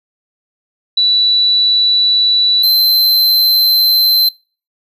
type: tone pair in turn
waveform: sine / square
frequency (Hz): 3951 / 4094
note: B7 / C8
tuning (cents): 0 / -38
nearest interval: minor second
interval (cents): 62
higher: second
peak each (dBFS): -8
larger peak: neither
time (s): 0.97-2.63 / 2.63-4.29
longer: neither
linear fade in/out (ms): 5
effects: noise-tail reverb RT60 0.4 s tail -26 dB re dry